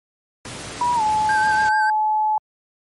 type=noise; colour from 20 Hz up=pink; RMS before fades=-32 dBFS; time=0.45-1.69 s; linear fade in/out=2 ms
type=tone with pitch glide; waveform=sine; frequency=970 to 859.2 Hz; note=B5 to A5; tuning=-31 to -41 cents; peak=-16 dBFS; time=0.81-2.38 s; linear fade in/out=2 ms; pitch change=-210 cents; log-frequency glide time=0.95-1.02 s
type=tone with vibrato; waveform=triangle; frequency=1568 Hz; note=G6; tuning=in tune; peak=-18 dBFS; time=1.29-1.9 s; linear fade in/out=2 ms; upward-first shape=sine; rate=6.8 Hz; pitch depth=42 cents each way
effects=high-pass 80 Hz 12 dB/octave + MP3 48 kbps